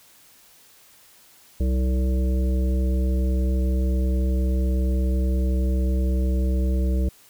harmonic tone with a mistuned harmonic, 63.9 Hz, C2, 40 cents flat, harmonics 1 / 3 / 5 / 7 / 9, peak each -19 / -29 / -33 / -36 / -38 dBFS, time 1.6-7.09 s, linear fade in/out 5 ms, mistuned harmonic 5, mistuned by +22 cents, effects white hiss -53 dBFS RMS until 7.29 s

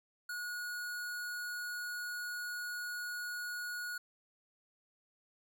square tone, 1452 Hz, F#6, 33 cents flat, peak -39 dBFS, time 0.29-3.98 s, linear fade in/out 5 ms, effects none

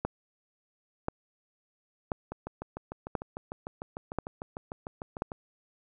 two click trains, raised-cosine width 1 ms, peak -15 / -23 dBFS, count 6 / 21, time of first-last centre 0.05-5.221 / 2.32-5.319 s, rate 0.967 / 6.67 Hz, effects none

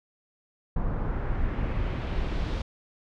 brown noise with low-pass filter sweep, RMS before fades -28 dBFS, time 0.76-2.62 s, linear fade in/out 5 ms, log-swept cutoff 1100 to 4600 Hz, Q 1.3, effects none

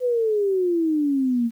sine exponential sweep, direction down, 509 to 227.3 Hz, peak -18 dBFS, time 0-1.51 s, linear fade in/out 50 ms, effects 9-bit

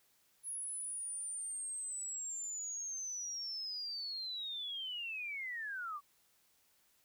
sine linear sweep, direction down, 10580 to 1120 Hz, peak -39 dBFS, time 0.43-6.01 s, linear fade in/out 50 ms, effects white hiss -72 dBFS RMS until 7.04 s

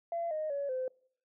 sine tone with pitch steps, 679 / 619.1 / 564.4 / 514.6 Hz, F5 / D#5 / C#5 / C5, -49 / -9 / +31 / -29 cents, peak -31 dBFS, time 0.12-0.88 s, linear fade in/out 2 ms, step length 190 ms, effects noise-tail reverb RT60 0.6 s tail -25 dB re dry + tanh soft clip ceiling -27 dBFS

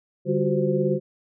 sine tone cluster, 147.1 / 196.8 / 360.3 / 378.2 / 517 Hz, D3 / G3 / F#4 / F#4 / C5, +3 / +7 / -46 / +38 / -21 cents, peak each -26 dBFS, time 0.25-1 s, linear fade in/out 50 ms, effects none

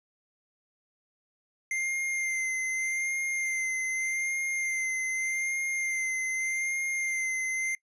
square tone with vibrato, 2093 Hz, C7, in tune, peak -29 dBFS, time 1.71-7.75 s, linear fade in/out 2 ms, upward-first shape sine, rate 0.83 Hz, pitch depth 27 cents each way, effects noise-tail reverb RT60 0.1 s tail -21 dB re dry + resampled to 24000 Hz

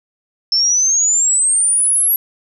sine exponential sweep, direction up, 5300 to 11630 Hz, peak -11 dBFS, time 0.52-2.16 s, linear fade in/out 2 ms, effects none

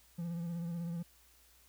triangle tone with vibrato, 170 Hz, F3, 46 cents flat, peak -34 dBFS, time 0.18-1.03 s, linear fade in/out 10 ms, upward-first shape sine, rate 16 Hz, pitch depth 41 cents each way, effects added 60 Hz sine -68 dBFS peak until 1.68 s + white hiss -65 dBFS RMS until 1.68 s

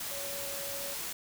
sine tone in noise, 560 Hz, C#5, 18 cents sharp, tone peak -42 dBFS, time 0.11-0.94 s, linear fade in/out 5 ms, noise white, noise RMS -38 dBFS, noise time 0-1.13 s, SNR -7 dB, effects none

